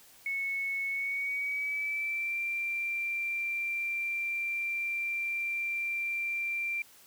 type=tone with pitch glide; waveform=sine; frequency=2204 to 2362 Hz; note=C#7 to D7; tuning=-11 to +9 cents; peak=-30 dBFS; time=0.26-6.82 s; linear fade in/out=2 ms; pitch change=+120 cents; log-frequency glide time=0.88-2.4 s; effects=white hiss -57 dBFS RMS until 7.06 s

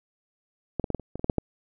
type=clicks; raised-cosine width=2 ms; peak=-13 / -14 / -14 / -12 / -28 / -20 / -25 / -12 / -7 / -10 dBFS; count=10; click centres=0.797 / 0.842 / 0.903 / 0.947 / 0.997 / 1.156 / 1.195 / 1.244 / 1.298 / 1.383 s; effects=none

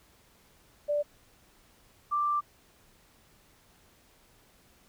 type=tone pair in turn; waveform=sine; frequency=587 / 1178.4 Hz; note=D5 / D6; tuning=-1 / +6 cents; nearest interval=octave; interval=1207 cents; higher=second; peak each=-25 dBFS; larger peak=neither; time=0.88-1.03 / 2.11-2.41 s; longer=second; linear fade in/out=20 ms; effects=pink hiss -62 dBFS RMS until 4.88 s

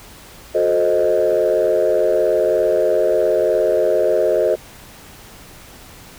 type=chord; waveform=sine; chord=F# diminished seventh; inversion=none; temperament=equal with one note detuned; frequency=363 / 440 / 523.3 / 622.3 Hz; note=F#4 / A4 / C5 / Eb5; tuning=-33 / 0 / 0 / 0 cents; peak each=-20 / -18 / -18 / -16 dBFS; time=0.54-4.56 s; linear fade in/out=20 ms; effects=tanh soft clip ceiling -7 dBFS + pink hiss -41 dBFS RMS until 6.18 s

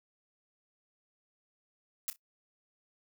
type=noise with echo; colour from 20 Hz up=blue; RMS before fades=-34 dBFS; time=2.08-2.1 s; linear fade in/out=0 ms; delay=30 ms; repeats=2; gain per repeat=-14 dB; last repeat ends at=2.16 s; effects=noise-tail reverb RT60 0.1 s tail -19 dB re dry

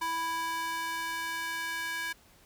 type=tone with high-pass filter sweep; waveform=square; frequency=329.6 Hz; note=E4; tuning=in tune; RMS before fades=-34 dBFS; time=0.01-2.13 s; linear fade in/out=10 ms; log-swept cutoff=1000 to 1600 Hz; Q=2.3; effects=pink hiss -60 dBFS RMS until 2.45 s

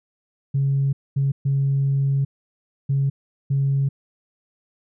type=tone bursts at uneven times; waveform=sine; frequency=137.8 Hz; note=C#3; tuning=10 cents flat; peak=-16 dBFS; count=5; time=0.54-0.93 / 1.16-1.32 / 1.45-2.25 / 2.89-3.1 / 3.5-3.89 s; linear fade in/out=10 ms; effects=tanh soft clip ceiling -13 dBFS

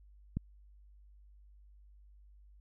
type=click; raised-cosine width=5 ms; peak=-21 dBFS; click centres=0.37 s; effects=added 50 Hz sine -56 dBFS peak until 2.6 s

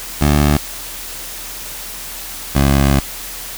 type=tone pair in turn; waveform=15% pulse; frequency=73.3 / 68.99 Hz; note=D2 / C#2; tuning=-3 / -8 cents; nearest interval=minor second; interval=105 cents; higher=first; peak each=-4 dBFS; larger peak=neither; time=0.21-0.57 / 2.55-3 s; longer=second; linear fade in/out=5 ms; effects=added 40 Hz sine -38 dBFS peak until 3.57 s + white hiss -29 dBFS RMS until 3.57 s

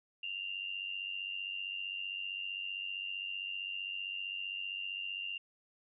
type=tone with amplitude modulation; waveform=sine; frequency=2788 Hz; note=F7; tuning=4 cents flat; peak=-34 dBFS; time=0.23-5.38 s; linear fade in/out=5 ms; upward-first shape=sine; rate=95.4 Hz; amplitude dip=70%; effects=none

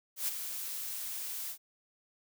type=noise with ADSR envelope; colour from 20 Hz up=blue; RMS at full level=-31 dBFS; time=0.16-1.58 s; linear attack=120 ms; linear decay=17 ms; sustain=-8 dB; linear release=84 ms; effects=none

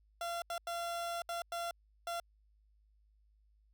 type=tone bursts at uneven times; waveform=30% pulse; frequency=685 Hz; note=F5; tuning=34 cents flat; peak=-34 dBFS; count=6; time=0.21-0.42 / 0.5-0.58 / 0.67-1.22 / 1.29-1.42 / 1.52-1.71 / 2.07-2.2 s; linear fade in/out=2 ms; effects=added 52 Hz sine -66 dBFS peak until 3.73 s

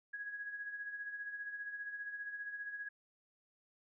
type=tone with tremolo; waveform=sine; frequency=1661.2 Hz; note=G#6; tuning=in tune; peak=-39 dBFS; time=0.13-2.89 s; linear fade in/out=10 ms; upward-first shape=sine; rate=15 Hz; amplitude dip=55%; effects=none

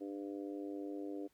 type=harmonic tone; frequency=99.7 Hz; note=G2; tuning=30 cents sharp; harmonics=3 / 4 / 5 / 6 / 7; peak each=-42 / -47 / -49 / -56 / -57 dBFS; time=0-1.28 s; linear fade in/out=20 ms; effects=pink hiss -75 dBFS RMS until 1.33 s + high-pass 60 Hz 12 dB/octave

